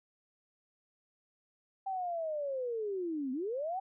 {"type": "linear two-way sweep", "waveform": "sine", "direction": "down then up", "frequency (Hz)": [784, 249, 784], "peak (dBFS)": -33, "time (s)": [1.86, 3.8], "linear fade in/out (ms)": 10, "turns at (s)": 3.32, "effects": []}